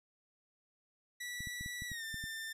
sawtooth tone with pitch glide, 1953 to 1790.9 Hz, B6 to A6, -20 to +30 cents, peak -37 dBFS, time 1.2-2.53 s, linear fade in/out 10 ms, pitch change -150 cents, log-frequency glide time 1.87-2.04 s
clicks, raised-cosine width 5 ms, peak -34 dBFS, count 8, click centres 1.406 / 1.472 / 1.61 / 1.661 / 1.821 / 1.917 / 2.143 / 2.24 s
effects resampled to 32000 Hz

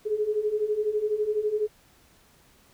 sine beating tone pair, 415.3 / 427.3 Hz, G#4 / G#4, 0 / +49 cents, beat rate 12 Hz, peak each -29 / -25 dBFS, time 0.05-1.68 s, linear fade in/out 20 ms, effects pink hiss -59 dBFS RMS until 2.73 s

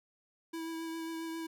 square tone with vibrato, 327.2 Hz, E4, 13 cents flat, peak -38 dBFS, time 0.53-1.47 s, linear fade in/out 10 ms, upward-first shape triangle, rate 7.4 Hz, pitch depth 18 cents each way, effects none

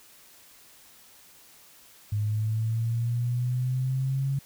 sine linear sweep, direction up, 103.83 to 138 Hz, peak -24 dBFS, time 2.12-4.39 s, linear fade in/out 5 ms, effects white hiss -54 dBFS RMS until 4.45 s

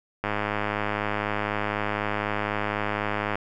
click train, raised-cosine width 0.5 ms, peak -11 dBFS, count 325, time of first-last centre 0.24-3.355 s, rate 104 Hz, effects none

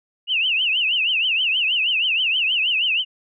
sine tone with vibrato, 2794 Hz, F7, in tune, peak -17 dBFS, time 0.27-3.05 s, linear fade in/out 50 ms, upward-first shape triangle, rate 6.3 Hz, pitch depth 210 cents each way, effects none

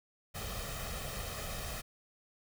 pink noise with comb filter, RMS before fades -40 dBFS, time 0.34-1.82 s, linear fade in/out 20 ms, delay 1.6 ms, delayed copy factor +0.65, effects none

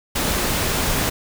pink noise, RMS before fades -21 dBFS, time 0.15-1.1 s, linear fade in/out 10 ms, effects none

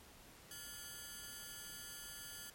5% pulse ring-modulated tone, 1568 Hz, G6, in tune, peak -34 dBFS, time 0.51-2.5 s, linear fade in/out 2 ms, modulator 153 Hz, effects pink hiss -60 dBFS RMS until 2.54 s + MP3 64 kbps

